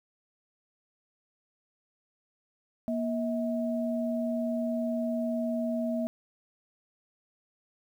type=tone pair together; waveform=sine; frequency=237.4 / 643 Hz; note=A#3 / E5; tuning=+32 / -43 cents; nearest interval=octave + perfect fourth; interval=1725 cents; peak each=-29 / -32 dBFS; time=2.88-6.07 s; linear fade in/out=0 ms; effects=10-bit